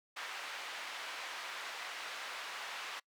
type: band-pass noise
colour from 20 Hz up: white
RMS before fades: -44 dBFS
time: 0.16-3 s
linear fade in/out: 10 ms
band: 770 to 2700 Hz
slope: 12 dB/octave
effects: noise-tail reverb RT60 0.1 s tail -25 dB re dry